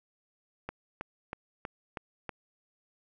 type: click train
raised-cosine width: 0.5 ms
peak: -21 dBFS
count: 6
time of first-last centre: 0.69-2.293 s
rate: 3.12 Hz
effects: none